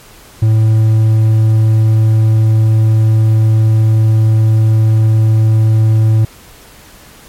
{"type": "tone", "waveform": "triangle", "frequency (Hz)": 110, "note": "A2", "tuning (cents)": 0, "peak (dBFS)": -4, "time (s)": [0.42, 6.25], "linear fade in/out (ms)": 5, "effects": ["pink hiss -39 dBFS RMS until 7.28 s", "MP3 64 kbps"]}